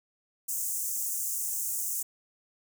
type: high-pass noise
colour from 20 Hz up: pink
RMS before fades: -32 dBFS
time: 0.48-2.03 s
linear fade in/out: 10 ms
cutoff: 6500 Hz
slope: 48 dB/octave
effects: none